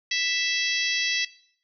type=harmonic tone; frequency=659.3 Hz; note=E5; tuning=in tune; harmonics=3 / 4 / 5 / 6 / 7 / 8 / 9; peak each=-29 / -30 / -31 / -32 / -32 / -33 / -34 dBFS; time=0.11-1.25 s; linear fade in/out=5 ms; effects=noise-tail reverb RT60 0.6 s tail -18 dB re dry